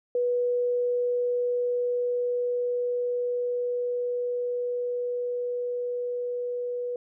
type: tone with level ramp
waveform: sine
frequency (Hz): 488.9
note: B4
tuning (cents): -18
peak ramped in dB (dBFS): -22 to -28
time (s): 0.15-6.96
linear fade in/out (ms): 2
effects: none